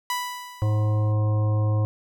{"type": "tone with exponential decay", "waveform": "sawtooth", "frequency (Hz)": 988, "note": "B5", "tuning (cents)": 0, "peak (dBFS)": -19, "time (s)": [0.1, 1.12], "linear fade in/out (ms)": 1, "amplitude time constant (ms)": 220}
{"type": "harmonic tone", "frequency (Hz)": 106.3, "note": "G#2", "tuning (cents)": 41, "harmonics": [1, 3, 5, 7, 9, 10], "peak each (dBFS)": [-19, -35, -33, -41, -44, -39], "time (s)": [0.62, 1.85], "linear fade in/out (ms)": 0}
{"effects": []}